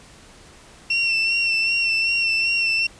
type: tone with vibrato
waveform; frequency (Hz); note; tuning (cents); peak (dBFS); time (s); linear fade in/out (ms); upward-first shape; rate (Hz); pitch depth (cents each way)
35% pulse; 2709; E7; +47; -16; 0.9-2.87; 5; sine; 2.6; 28
effects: pink hiss -47 dBFS RMS until 2.99 s + resampled to 22050 Hz